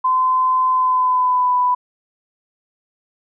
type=tone with pitch glide; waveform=sine; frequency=1026 to 993.3 Hz; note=C6 to B5; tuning=-34 to +10 cents; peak=-13 dBFS; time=0.04-1.75 s; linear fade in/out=10 ms; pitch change=-56 cents; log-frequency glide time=0.7-1.56 s; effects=none

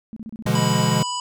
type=tone bursts; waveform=sine; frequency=221.7 Hz; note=A3; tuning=13 cents sharp; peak=-30 dBFS; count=8; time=0.13-0.619 s; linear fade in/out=0 ms; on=34 ms; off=31 ms
type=chord; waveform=square; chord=B diminished seventh; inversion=none; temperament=equal with one note detuned; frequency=123.47 / 146.83 / 170.53 / 207.7 Hz; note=B2 / D3 / F3 / Ab3; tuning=0 / 0 / -41 / 0 cents; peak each=-24 dBFS; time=0.46-1.03 s; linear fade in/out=5 ms
type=harmonic tone; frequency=987.8 Hz; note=B5; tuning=in tune; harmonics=1 / 3 / 5 / 7 / 8; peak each=-26 / -31 / -33 / -34 / -35 dBFS; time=0.55-1.2 s; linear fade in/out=2 ms
effects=none

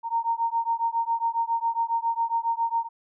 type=beating tone pair; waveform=sine; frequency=919 / 926.3 Hz; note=A#5 / A#5; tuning=-25 / -11 cents; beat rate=7.3 Hz; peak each=-26 dBFS; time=0.03-2.89 s; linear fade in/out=50 ms; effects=none

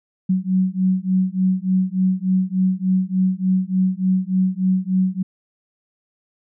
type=beating tone pair; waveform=sine; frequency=185 / 188.4 Hz; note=F#3 / F#3; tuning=0 / +32 cents; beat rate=3.4 Hz; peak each=-19 dBFS; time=0.29-5.23 s; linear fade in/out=10 ms; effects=none

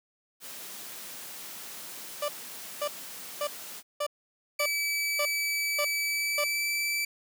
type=high-pass noise; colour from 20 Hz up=white; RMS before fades=-42 dBFS; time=0.4-3.83 s; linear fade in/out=50 ms; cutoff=140 Hz; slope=24 dB/octave
type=tone bursts; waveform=30% pulse; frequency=587.3 Hz; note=D5; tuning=in tune; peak=-25 dBFS; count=8; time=2.22-6.442 s; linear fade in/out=5 ms; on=64 ms; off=530 ms
type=tone with pitch glide; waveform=sawtooth; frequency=2300 to 2321 Hz; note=D7 to D7; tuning=-37 to -21 cents; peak=-24 dBFS; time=4.59-7.05 s; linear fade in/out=5 ms; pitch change=+16 cents; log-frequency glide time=6.06-6.65 s
effects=none

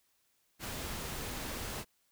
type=noise; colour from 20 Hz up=pink; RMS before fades=-40 dBFS; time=0.59-1.85 s; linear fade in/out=50 ms; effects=white hiss -74 dBFS RMS until 2.11 s

